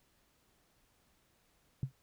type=tone with exponential decay; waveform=sine; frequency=132.3 Hz; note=C3; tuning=20 cents sharp; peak=-27 dBFS; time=1.83-1.92 s; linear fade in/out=2 ms; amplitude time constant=19 ms; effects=pink hiss -72 dBFS RMS until 2.02 s